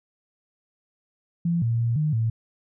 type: tone with pitch steps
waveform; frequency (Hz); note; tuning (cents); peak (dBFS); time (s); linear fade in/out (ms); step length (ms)
sine; 170.1 / 115.9 / 116.8 / 152.7 / 112.8; F3 / A#2 / A#2 / D#3 / A2; -45 / -10 / +4 / -32 / +44; -20; 1.45-2.3; 5; 170
effects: none

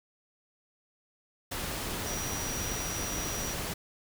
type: tone in noise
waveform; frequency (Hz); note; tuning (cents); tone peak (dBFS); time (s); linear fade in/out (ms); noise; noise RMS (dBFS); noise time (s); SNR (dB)
sine; 5800; F#8; -35; -37; 2.06-3.54; 10; pink; -35; 1.51-3.74; -5
effects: none

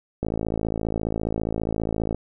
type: click train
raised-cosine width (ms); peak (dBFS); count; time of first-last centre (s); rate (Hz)
2; -12; 106; 0.23-2.146; 54.8
effects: none

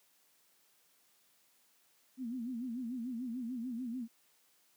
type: tone with vibrato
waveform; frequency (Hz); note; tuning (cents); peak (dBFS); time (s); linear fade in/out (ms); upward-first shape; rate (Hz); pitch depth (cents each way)
sine; 242.8; B3; -29; -36; 2.17-4.08; 50; sine; 6.8; 130
effects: white hiss -70 dBFS RMS until 4.76 s + high-pass 150 Hz 12 dB/octave

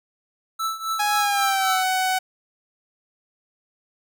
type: tone with tremolo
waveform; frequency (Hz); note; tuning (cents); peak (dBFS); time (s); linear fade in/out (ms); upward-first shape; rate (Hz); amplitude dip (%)
square; 1318.5; E6; 0; -22; 0.59-1.84; 10; triangle; 3.8; 85
type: tone with pitch glide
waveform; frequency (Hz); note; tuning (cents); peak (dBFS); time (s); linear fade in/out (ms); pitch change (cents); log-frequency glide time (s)
sawtooth; 830.6 to 748.6; G#5 to F#5; 0 to +20; -16; 0.99-2.19; 10; -180; 1.17-1.78
effects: none

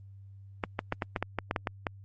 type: clicks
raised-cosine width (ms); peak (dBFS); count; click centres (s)
0.5; -14; 11; 0.638 / 0.791 / 0.924 / 1.022 / 1.162 / 1.226 / 1.387 / 1.511 / 1.562 / 1.672 / 1.868
effects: added 98 Hz sine -47 dBFS peak until 2.04 s + Opus 32 kbps

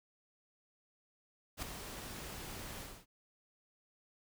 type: noise with ADSR envelope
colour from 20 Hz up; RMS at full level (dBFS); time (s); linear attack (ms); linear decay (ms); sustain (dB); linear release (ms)
pink; -38; 1.57-3.06; 56; 3; -8; 260
effects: none

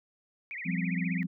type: tone with vibrato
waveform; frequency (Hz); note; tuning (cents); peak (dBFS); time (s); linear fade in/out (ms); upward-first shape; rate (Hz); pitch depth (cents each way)
sine; 2161; C#7; -45; -36; 0.51-1.23; 0; triangle; 15; 280
type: chord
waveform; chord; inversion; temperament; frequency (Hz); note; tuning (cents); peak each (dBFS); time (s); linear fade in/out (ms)
sine; F suspended second; none; equal with one note detuned; 174.61 / 196 / 257.1; F3 / G3 / C4; 0 / 0 / -30; -30 / -34 / -36; 0.65-1.27; 20
effects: none

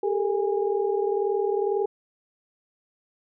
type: tone cluster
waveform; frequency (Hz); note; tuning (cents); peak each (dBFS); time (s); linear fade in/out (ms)
sine; 396.7 / 436.9 / 458.8 / 819; G4 / A4 / A#4 / G#5; +21 / -12 / -28 / -24; -24 / -27 / -33 / -32; 0.03-1.86; 5
effects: none

